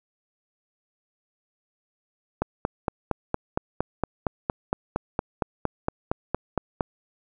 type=click train; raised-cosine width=1 ms; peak=-9 dBFS; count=20; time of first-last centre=2.42-6.808 s; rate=4.33 Hz; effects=none